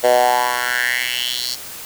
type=tone with high-pass filter sweep; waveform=10% pulse; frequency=123.47 Hz; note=B2; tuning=in tune; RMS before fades=-18 dBFS; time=0.03-1.56 s; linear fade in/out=20 ms; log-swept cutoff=540 to 4800 Hz; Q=4.2; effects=white hiss -33 dBFS RMS until 1.85 s